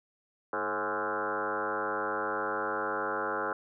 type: tone with frequency modulation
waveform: sine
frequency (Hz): 932.3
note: A#5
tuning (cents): 0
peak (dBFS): -29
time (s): 0.53-3.53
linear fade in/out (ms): 2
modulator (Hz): 99.8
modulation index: 5.8
effects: none